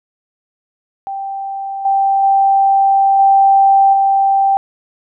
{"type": "tone with level steps", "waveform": "sine", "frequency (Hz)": 784, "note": "G5", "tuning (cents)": 0, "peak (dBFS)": [-20, -10, -8, -6, -9], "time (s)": [1.07, 4.57], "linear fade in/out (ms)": 0, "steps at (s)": [1.85, 2.23, 3.19, 3.93], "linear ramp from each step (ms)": 5, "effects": []}